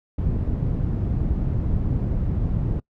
white low-pass noise, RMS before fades -23 dBFS, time 0.18-2.8 s, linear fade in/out 5 ms, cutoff 120 Hz, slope 12 dB/octave, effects noise-tail reverb RT60 0.1 s tail -23 dB re dry

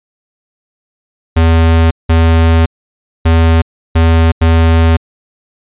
square tone bursts at uneven times, 82 Hz, E2, 9 cents flat, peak -6 dBFS, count 5, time 1.36-1.91 / 2.09-2.66 / 3.25-3.62 / 3.95-4.32 / 4.41-4.97 s, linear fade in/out 10 ms, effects resampled to 8000 Hz

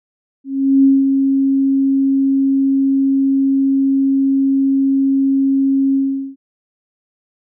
sine tone with ADSR envelope, 271.5 Hz, C#4, 36 cents flat, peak -6 dBFS, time 0.44-6.36 s, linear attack 400 ms, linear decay 200 ms, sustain -5 dB, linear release 410 ms, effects none

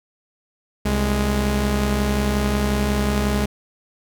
sawtooth tone pair together, 65.51 / 207.7 Hz, C2 / G#3, +3 / 0 cents, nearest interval octave + minor sixth, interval 1997 cents, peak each -17 dBFS, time 0.85-3.46 s, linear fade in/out 10 ms, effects none

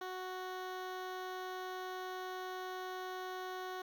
15% pulse tone with notch filter, 370 Hz, F#4, in tune, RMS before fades -43 dBFS, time 0.01-3.82 s, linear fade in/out 5 ms, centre 9000 Hz, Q 0.61, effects 11-bit

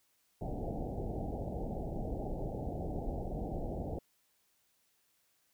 pink low-pass noise, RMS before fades -38 dBFS, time 0.41-3.99 s, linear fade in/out 5 ms, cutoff 810 Hz, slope 96 dB/octave, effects white hiss -74 dBFS RMS until 5.53 s

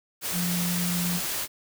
sine tone in noise, 176.1 Hz, F3, 15 cents sharp, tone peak -26 dBFS, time 0.32-1.21 s, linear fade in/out 50 ms, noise white, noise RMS -30 dBFS, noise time 0.21-1.48 s, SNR +1 dB, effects none

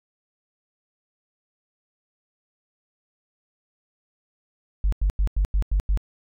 sine tone bursts, 49 Hz, G1, in tune, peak -16 dBFS, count 7, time 4.84-5.974 s, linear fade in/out 0 ms, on 84 ms, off 91 ms, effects tanh soft clip ceiling -14 dBFS

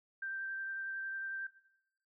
sine tone with vibrato, 1570 Hz, G6, 2 cents sharp, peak -37 dBFS, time 0.22-1.47 s, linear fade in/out 5 ms, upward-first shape triangle, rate 11 Hz, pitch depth 11 cents each way, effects noise-tail reverb RT60 0.9 s tail -20 dB re dry

